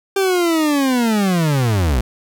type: linear sweep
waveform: 40% pulse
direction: down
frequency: 395.4 to 55 Hz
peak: -13 dBFS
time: 0.16-2.01 s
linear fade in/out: 5 ms
effects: none